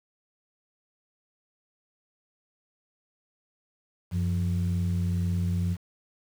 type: tone pair together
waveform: sine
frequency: 92.5 / 174.62 Hz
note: F#2 / F3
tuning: 0 / 0 cents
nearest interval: major seventh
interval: 1100 cents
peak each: -24 / -27 dBFS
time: 4.11-5.77 s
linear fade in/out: 50 ms
effects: tanh soft clip ceiling -20 dBFS + 8-bit